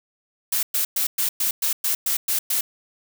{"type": "noise bursts", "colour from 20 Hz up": "blue", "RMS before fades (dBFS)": -22, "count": 10, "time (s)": [0.52, 2.61], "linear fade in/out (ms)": 5, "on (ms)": 110, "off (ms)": 110, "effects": []}